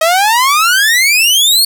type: exponential sweep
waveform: sawtooth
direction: up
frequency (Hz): 626 to 4455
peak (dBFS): -4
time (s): 0.01-1.65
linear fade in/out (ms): 5
effects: none